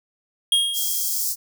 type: tone with exponential decay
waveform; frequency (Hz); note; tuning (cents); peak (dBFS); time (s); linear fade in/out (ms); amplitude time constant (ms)
square; 3257; G#7; -34; -14; 0.52-1.26; 2; 160
type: high-pass noise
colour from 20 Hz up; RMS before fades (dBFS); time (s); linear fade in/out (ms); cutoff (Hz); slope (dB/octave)
white; -24; 0.73-1.36; 50; 4800; 48
effects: none